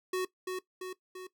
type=tone with echo; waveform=square; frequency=370 Hz; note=F#4; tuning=in tune; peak=-30 dBFS; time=0.13-0.25 s; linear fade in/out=5 ms; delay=340 ms; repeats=3; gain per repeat=-4 dB; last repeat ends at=1.27 s; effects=noise-tail reverb RT60 0.1 s tail -17 dB re dry